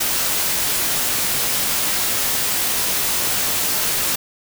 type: noise with comb filter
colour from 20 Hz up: white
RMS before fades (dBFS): -20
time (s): 0-4.16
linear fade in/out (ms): 10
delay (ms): 18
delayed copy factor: -0.5
effects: none